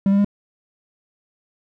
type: tone with pitch steps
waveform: triangle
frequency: 196 / 199.43 / 202.9 Hz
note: G3 / G3 / G#3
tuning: 0 / +30 / -40 cents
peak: -11 dBFS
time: 0.06-0.246 s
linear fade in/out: 2 ms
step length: 62 ms
effects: none